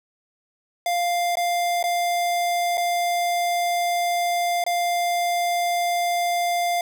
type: tone with dropouts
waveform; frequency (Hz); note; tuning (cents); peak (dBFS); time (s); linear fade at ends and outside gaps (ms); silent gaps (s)
square; 698.5; F5; 0; -21; 0.86-6.81; 2; 1.355-1.37 / 1.828-1.839 / 2.773-2.778 / 4.64-4.664
effects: none